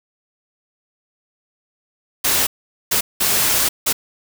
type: noise bursts at uneven times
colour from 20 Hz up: white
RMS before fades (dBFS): -17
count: 4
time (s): 2.24-2.47 / 2.91-3.01 / 3.2-3.69 / 3.86-3.93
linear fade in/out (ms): 10
effects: none